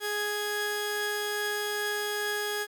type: tone pair together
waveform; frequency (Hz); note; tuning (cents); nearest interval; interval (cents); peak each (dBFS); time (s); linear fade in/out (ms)
sawtooth; 415.9 / 1661.2; G#4 / G#6; +2 / 0; 2 octaves; 2398; -28; 0-2.67; 50
effects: 10-bit